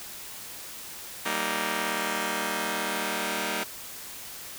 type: chord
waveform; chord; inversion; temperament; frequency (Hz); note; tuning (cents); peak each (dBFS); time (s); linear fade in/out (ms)
5% pulse; Eb major; first; just; 194.45 / 233.3 / 311.1; G3 / Bb3 / Eb4; -14 / +2 / 0; -21; 1.25-3.64; 10
effects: white hiss -41 dBFS RMS until 4.58 s